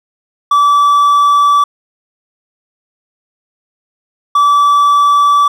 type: tone pair in turn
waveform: triangle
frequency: 1155 / 1155 Hz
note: D6 / D6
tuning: -29 / -29 cents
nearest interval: unison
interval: 0 cents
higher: neither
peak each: -4 dBFS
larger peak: neither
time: 0.51-1.64 / 4.35-5.48 s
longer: neither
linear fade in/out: 5 ms
effects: none